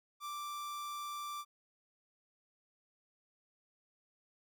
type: tone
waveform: 45% pulse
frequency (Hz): 1174.7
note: D6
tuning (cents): 0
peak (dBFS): -40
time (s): 0.2-1.45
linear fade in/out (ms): 50
effects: none